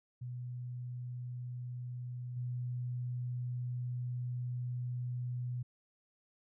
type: tone with level steps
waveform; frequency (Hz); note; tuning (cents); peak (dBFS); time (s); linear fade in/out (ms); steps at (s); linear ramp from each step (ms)
sine; 123.47; B2; 0; -39 / -35; 0.21-5.63; 10; 2.36; 10
effects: none